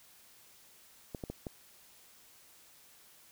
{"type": "clicks", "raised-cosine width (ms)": 2, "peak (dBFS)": -25, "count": 4, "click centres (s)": [1.148, 1.238, 1.3, 1.468], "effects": ["white hiss -60 dBFS RMS until 3.31 s"]}